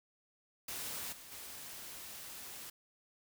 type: noise with level steps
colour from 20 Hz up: white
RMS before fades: -42 / -53 / -48 dBFS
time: 0.68-2.7 s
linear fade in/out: 5 ms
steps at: 1.12 / 1.31 s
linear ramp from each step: 10 ms
effects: none